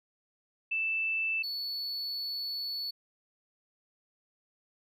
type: tone pair in turn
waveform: sine / triangle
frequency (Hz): 2646 / 4432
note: E7 / C#8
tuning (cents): +6 / -1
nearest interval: major sixth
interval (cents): 893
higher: second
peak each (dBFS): -28 / -32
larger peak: first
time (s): 0.71-1.43 / 1.43-2.91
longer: second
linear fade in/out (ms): 10
effects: none